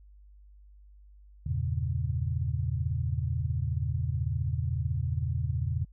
sine chord, E diminished seventh, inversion none, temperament equal, 82.41 / 98 / 116.54 / 138.59 Hz, E2 / G2 / Bb2 / Db3, 0 / 0 / 0 / 0 cents, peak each -31 / -36 / -32 / -33 dBFS, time 1.46-5.85 s, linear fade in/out 5 ms, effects added 50 Hz sine -51 dBFS peak until 5.92 s

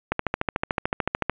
click train, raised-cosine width 0.5 ms, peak -7 dBFS, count 17, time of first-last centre 0.12-1.296 s, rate 13.6 Hz, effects resampled to 8000 Hz + 8-bit

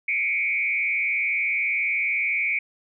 sine tone with frequency modulation, 2287 Hz, D7, 47 cents flat, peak -21 dBFS, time 0.08-2.59 s, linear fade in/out 5 ms, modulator 124 Hz, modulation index 1.1, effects none

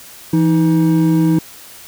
triangle tone pair together, 166.3 / 316.2 Hz, E3 / D#4, +16 / +28 cents, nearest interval major seventh, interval 1112 cents, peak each -11 dBFS, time 0.33-1.39 s, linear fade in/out 5 ms, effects white hiss -38 dBFS RMS until 1.87 s

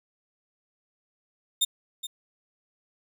sawtooth tone with echo, 3637 Hz, A#7, 43 cents flat, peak -17 dBFS, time 1.61-1.65 s, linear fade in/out 10 ms, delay 420 ms, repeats 1, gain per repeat -12 dB, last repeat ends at 2.07 s, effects none

